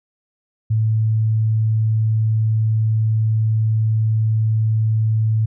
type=tone; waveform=sine; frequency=110 Hz; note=A2; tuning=in tune; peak=-14 dBFS; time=0.7-5.46 s; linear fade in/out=10 ms; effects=none